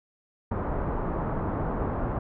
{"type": "low-pass noise", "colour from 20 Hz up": "pink", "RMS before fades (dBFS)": -29, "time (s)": [0.51, 2.19], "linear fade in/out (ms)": 5, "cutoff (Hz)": 1200, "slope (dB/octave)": 24, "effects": []}